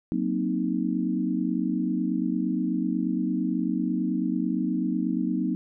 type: chord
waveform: sine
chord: C half-diminished seventh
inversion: second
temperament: equal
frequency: 185 / 233.1 / 261.6 / 311.1 Hz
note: Gb3 / Bb3 / C4 / Eb4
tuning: 0 / 0 / 0 / 0 cents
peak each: -29 dBFS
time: 0.12-5.55 s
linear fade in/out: 0 ms
effects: none